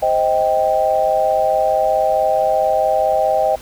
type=chord; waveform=sine; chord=C minor; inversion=none; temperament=just; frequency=523.3 / 627.9 / 784.9 Hz; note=C5 / Eb5 / G5; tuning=0 / +16 / +2 cents; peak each=-20 / -16 / -17 dBFS; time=0.02-3.56 s; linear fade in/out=10 ms; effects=added 50 Hz sine -43 dBFS peak until 3.61 s + pink hiss -40 dBFS RMS until 3.61 s